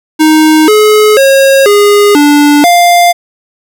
square tone with pitch steps, 311.8 / 425.7 / 543 / 410.5 / 292 / 699 Hz, D#4 / G#4 / C#5 / G#4 / D4 / F5, +4 / +43 / -36 / -20 / -10 / +1 cents, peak -3 dBFS, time 0.19-3.13 s, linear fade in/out 20 ms, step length 490 ms, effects none

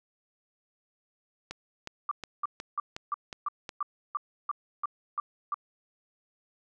click train, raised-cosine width 0.2 ms, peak -20 dBFS, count 7, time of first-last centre 1.51-3.692 s, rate 2.75 Hz
sine tone bursts, 1174.7 Hz, D6, in tune, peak -27 dBFS, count 11, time 2.09-5.543 s, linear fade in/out 2 ms, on 23 ms, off 320 ms
effects none

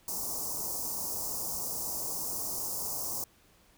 white band-stop noise, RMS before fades -35 dBFS, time 0.08-3.24 s, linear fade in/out 2 ms, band 1100 to 5100 Hz, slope 48 dB/octave, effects pink hiss -63 dBFS RMS until 3.77 s

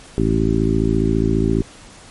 harmonic tone with a mistuned harmonic, 54.7 Hz, A1, 9 cents flat, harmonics 1 / 2 / 3 / 4 / 5 / 6 / 7, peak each -22 / -22 / -22 / -22 / -22 / -22 / -22 dBFS, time 0.18-1.62 s, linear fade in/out 0 ms, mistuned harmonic 1, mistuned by -96 cents, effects pink hiss -42 dBFS RMS until 2.1 s + MP3 48 kbps

